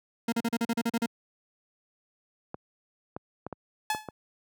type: tone bursts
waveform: 40% pulse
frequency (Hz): 231.5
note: A#3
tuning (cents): -12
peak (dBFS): -24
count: 10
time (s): 0.28-1.061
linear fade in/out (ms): 5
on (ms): 43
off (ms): 39
type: clicks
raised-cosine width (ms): 1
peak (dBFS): -21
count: 6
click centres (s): 2.544 / 3.165 / 3.466 / 3.527 / 3.948 / 4.087
type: tone with exponential decay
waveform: sawtooth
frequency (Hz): 859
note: A5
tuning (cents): -42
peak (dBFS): -20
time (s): 3.9-4.11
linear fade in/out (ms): 2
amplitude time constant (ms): 44
effects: high-pass 100 Hz 12 dB/octave